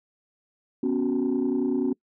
sine chord, B suspended second, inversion none, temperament equal, 246.9 / 277.2 / 370 Hz, B3 / C#4 / F#4, 0 / 0 / 0 cents, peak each -25 / -24 / -26 dBFS, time 0.83-1.93 s, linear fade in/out 5 ms, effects noise-tail reverb RT60 0.1 s tail -25 dB re dry + tanh soft clip ceiling -17 dBFS

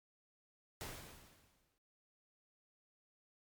pink noise with exponential decay, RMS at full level -44 dBFS, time 0.81-1.78 s, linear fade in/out 0 ms, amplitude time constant 210 ms, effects MP3 96 kbps

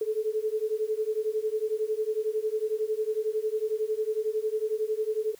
sine beating tone pair, 427.9 / 438.9 Hz, A4 / A4, -48 / -4 cents, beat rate 11 Hz, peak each -29 dBFS, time 0.01-5.35 s, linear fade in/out 5 ms, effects white hiss -57 dBFS RMS until 5.39 s

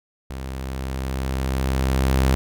sawtooth tone with level ramp, 65.9 Hz, C2, 13 cents sharp, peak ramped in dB -26 to -11 dBFS, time 0.3-2.35 s, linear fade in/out 0 ms, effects none

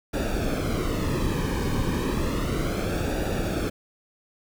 brown noise with flanger, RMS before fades -26 dBFS, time 0.13-3.7 s, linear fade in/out 10 ms, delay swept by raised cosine 0.95 to 1.49 ms, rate 0.32 Hz, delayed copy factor -0.7, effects none

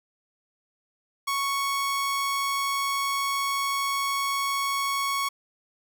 sawtooth tone, 1108.7 Hz, C#6, in tune, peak -21 dBFS, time 1.27-5.29 s, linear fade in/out 10 ms, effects none

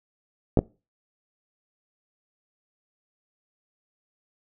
clicks, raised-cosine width 2 ms, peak -5 dBFS, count 2, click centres 0.573 / 0.59 s, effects noise-tail reverb RT60 0.3 s tail -23 dB re dry

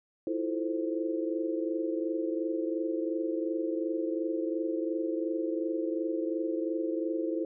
sine chord, F major seventh, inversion third, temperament equal with one note detuned, 326.4 / 349.2 / 440 / 523.3 Hz, E4 / F4 / A4 / C5, -17 / 0 / 0 / 0 cents, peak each -31 / -36 / -37 / -36 dBFS, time 0.27-7.45 s, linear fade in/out 2 ms, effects none

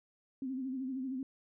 sine tone with vibrato, 261.6 Hz, C4, in tune, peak -35 dBFS, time 0.42-1.23 s, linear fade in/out 2 ms, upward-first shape sine, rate 13 Hz, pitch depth 68 cents each way, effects none

